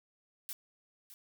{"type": "noise with echo", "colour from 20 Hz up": "blue", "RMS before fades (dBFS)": -41, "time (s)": [0.49, 0.53], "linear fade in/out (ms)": 0, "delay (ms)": 610, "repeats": 1, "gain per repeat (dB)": -12, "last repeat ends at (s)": 1.14, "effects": []}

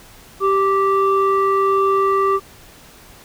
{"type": "tone pair together", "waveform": "sine", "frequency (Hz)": [390.8, 1171], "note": ["G4", "D6"], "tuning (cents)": [-5, -5], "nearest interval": "octave + perfect fifth", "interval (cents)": 1900, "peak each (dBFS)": -14, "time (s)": [0.4, 2.4], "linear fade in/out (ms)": 50, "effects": ["tanh soft clip ceiling -10 dBFS", "pink hiss -44 dBFS RMS until 3.24 s"]}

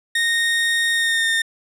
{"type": "tone with pitch glide", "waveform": "30% pulse", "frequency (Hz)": [1852, 1822.3], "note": ["A#6", "A#6"], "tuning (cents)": [-12, -40], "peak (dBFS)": -14, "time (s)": [0.15, 1.42], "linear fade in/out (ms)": 5, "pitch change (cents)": -28, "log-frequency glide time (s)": [0.92, 1.29], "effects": ["low-pass 11000 Hz 12 dB/octave"]}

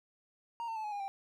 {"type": "tone with pitch steps", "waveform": "triangle", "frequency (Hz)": [932.3, 901.1, 870.9, 841.7, 813.5, 786.2], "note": ["A#5", "A5", "A5", "G#5", "G#5", "G5"], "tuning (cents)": [0, 41, -18, 23, -36, 5], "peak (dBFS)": -34, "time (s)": [0.6, 1.08], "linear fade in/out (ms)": 0, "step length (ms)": 80, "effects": []}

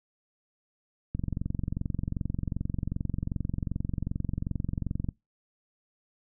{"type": "click train", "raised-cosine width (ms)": 5, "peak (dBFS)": -18, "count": 90, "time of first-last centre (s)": [1.15, 5.088], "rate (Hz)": 22.6, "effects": ["noise-tail reverb RT60 0.2 s tail -23 dB re dry"]}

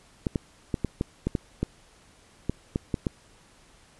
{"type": "clicks", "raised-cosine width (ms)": 3, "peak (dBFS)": -12, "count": 12, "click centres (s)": [0.268, 0.358, 0.742, 0.847, 1.011, 1.27, 1.352, 1.63, 2.496, 2.759, 2.942, 3.068], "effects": ["pink hiss -57 dBFS RMS until 3.99 s", "resampled to 24000 Hz"]}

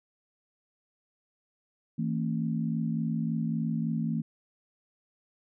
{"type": "tone cluster", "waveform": "sine", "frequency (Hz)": [162.7, 226.2, 271.7], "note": ["E3", "A3", "C#4"], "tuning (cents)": [-22, 48, -35], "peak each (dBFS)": [-30, -30, -38], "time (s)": [1.98, 4.22], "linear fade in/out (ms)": 10, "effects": []}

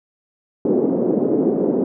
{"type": "band-pass noise", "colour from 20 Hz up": "white", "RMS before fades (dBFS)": -18, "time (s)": [0.65, 1.84], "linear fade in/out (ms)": 2, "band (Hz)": [220, 410], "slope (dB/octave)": 24, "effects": []}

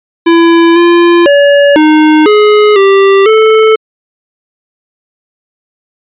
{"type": "tone with pitch steps", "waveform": "square", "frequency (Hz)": [335.4, 343.8, 570, 308.1, 420.6, 391.9, 438.2], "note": ["E4", "F4", "C#5", "D#4", "G#4", "G4", "A4"], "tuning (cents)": [30, -27, 48, -17, 22, 0, -7], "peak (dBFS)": -3, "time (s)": [0.26, 3.76], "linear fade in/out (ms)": 10, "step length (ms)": 500, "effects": ["resampled to 8000 Hz"]}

